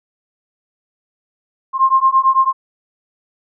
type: beating tone pair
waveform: sine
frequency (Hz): 1057 / 1066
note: C6 / C6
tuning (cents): +17 / +32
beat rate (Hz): 9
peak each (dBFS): -13 / -13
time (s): 1.73-2.53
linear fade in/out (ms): 50
effects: none